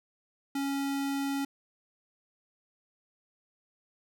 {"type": "tone", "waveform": "square", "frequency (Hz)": 277.2, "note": "C#4", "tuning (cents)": 0, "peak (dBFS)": -30, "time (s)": [0.55, 1.45], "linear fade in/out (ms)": 5, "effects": []}